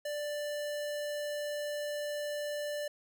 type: tone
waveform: square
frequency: 589 Hz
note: D5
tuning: 5 cents sharp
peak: -35 dBFS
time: 0.05-2.88 s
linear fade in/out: 5 ms
effects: none